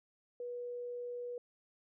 sine tone, 486.2 Hz, B4, 27 cents flat, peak -39 dBFS, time 0.4-1.38 s, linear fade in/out 2 ms, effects none

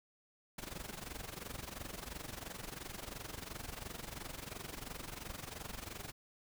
pink noise with amplitude modulation, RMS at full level -43 dBFS, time 0.58-6.12 s, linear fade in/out 5 ms, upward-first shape sine, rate 22.9 Hz, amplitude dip 80%, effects none

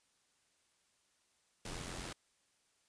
pink noise with amplitude modulation, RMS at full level -42 dBFS, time 1.65-2.13 s, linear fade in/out 5 ms, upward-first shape sine, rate 87.4 Hz, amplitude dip 55%, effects white hiss -75 dBFS RMS until 2.88 s + resampled to 22050 Hz

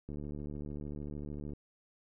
click train, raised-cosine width 3 ms, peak -30 dBFS, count 107, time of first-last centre 0.09-1.534 s, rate 73.4 Hz, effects none

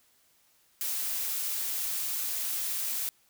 blue noise, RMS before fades -32 dBFS, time 0.81-3.09 s, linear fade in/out 0 ms, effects white hiss -66 dBFS RMS until 3.29 s

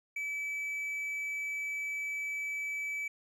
triangle tone, 2300 Hz, D7, 37 cents flat, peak -32 dBFS, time 0.16-3.08 s, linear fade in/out 5 ms, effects none

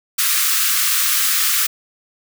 white high-pass noise, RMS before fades -17 dBFS, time 0.18-1.67 s, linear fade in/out 10 ms, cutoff 1100 Hz, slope 96 dB/octave, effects none

